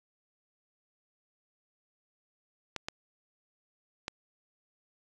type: clicks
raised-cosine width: 0.2 ms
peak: -17 dBFS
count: 3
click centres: 2.763 / 2.885 / 4.081 s
effects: resampled to 22050 Hz